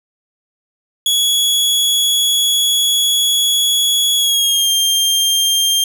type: tone with pitch glide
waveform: sawtooth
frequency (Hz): 3362 to 3192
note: G#7 to G7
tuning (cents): +20 to +31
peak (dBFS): -9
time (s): 1.06-5.84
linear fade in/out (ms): 2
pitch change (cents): -89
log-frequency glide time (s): 4.16-4.7
effects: none